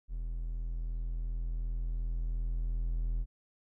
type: tone with level ramp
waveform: triangle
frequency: 41.39 Hz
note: E1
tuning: 8 cents sharp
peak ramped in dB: -32 to -27 dBFS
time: 0.08-3.26 s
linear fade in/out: 50 ms
effects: none